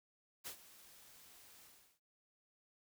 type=noise with ADSR envelope; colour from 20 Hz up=white; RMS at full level=-45 dBFS; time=0.44-2 s; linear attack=27 ms; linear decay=91 ms; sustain=-16 dB; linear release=360 ms; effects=none